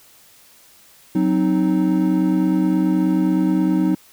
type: chord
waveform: triangle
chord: C diminished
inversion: second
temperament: equal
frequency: 185 / 261.6 / 311.1 Hz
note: Gb3 / C4 / Eb4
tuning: 0 / 0 / 0 cents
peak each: -17 / -20 / -16 dBFS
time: 1.15-3.95 s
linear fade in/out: 5 ms
effects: white hiss -50 dBFS RMS until 4.12 s